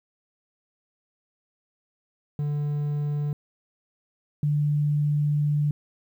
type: tone pair in turn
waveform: triangle / sine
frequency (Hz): 146.83 / 147.48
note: D3 / D3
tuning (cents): 0 / +8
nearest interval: unison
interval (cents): 8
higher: second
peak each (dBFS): -22 / -20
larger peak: second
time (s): 2.39-3.33 / 4.43-5.71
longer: second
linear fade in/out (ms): 2
effects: 10-bit